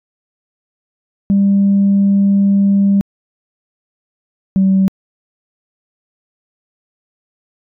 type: tone pair in turn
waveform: sine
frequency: 198.5 / 191.74 Hz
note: G3 / G3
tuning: +22 / -38 cents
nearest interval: minor second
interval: 60 cents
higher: first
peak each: -7 dBFS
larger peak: neither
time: 1.3-3.01 / 4.56-4.88 s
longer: first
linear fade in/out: 0 ms
effects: tanh soft clip ceiling -5 dBFS